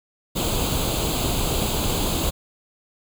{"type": "noise with comb filter", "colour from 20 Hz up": "pink", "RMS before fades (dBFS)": -23, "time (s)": [0.35, 2.31], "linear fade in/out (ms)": 20, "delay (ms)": 0.27, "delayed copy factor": 0.75, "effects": []}